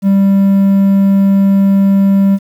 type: tone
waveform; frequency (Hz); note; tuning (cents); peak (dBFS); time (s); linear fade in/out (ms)
triangle; 196.3; G3; +3; -4; 0.02-2.39; 50
effects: 7-bit